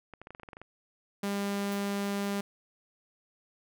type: clicks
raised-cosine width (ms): 0.5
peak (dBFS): -30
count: 11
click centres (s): 0.137 / 0.216 / 0.271 / 0.306 / 0.349 / 0.398 / 0.433 / 0.488 / 0.532 / 0.569 / 0.616
type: tone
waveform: sawtooth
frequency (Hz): 200.6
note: G3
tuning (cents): +40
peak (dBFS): -26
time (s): 1.23-2.41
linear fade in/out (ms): 5
type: noise with exponential decay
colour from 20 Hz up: violet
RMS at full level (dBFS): -42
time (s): 1.72-1.87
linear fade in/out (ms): 1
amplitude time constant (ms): 32
effects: none